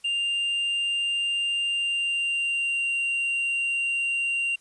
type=tone with pitch glide; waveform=triangle; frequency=2794 to 2768 Hz; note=F7 to F7; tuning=0 to -16 cents; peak=-22 dBFS; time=0.04-4.56 s; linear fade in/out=10 ms; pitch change=-16 cents; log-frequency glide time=1.67-2.91 s; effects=white hiss -60 dBFS RMS until 4.6 s + resampled to 24000 Hz